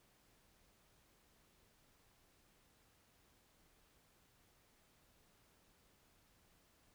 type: silence
effects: pink hiss -72 dBFS RMS until 6.94 s